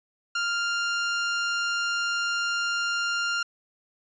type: tone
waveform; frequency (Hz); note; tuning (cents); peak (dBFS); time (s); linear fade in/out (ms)
sawtooth; 1396.9; F6; 0; -21; 0.35-3.43; 5
effects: resampled to 16000 Hz